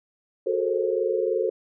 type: tone cluster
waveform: sine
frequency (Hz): 368.9 / 432.1 / 455.3 / 532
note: F#4 / A4 / A#4 / C5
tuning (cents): -5 / -31 / -41 / +29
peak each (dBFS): -27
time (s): 0.46-1.5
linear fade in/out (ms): 10
effects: none